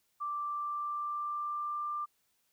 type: tone with pitch glide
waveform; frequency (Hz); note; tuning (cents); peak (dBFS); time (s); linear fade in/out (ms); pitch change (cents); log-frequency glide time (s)
sine; 1174.7 to 1188.3; D6 to D6; 0 to +20; -33; 0.2-2.06; 20; +20; 0.44-1.92
effects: white hiss -75 dBFS RMS until 2.52 s